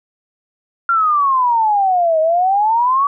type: exponential two-way sweep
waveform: sine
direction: down then up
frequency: 1391 to 624 to 1147 Hz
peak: -11 dBFS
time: 0.89-3.07 s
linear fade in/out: 2 ms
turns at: 2.2 s
effects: none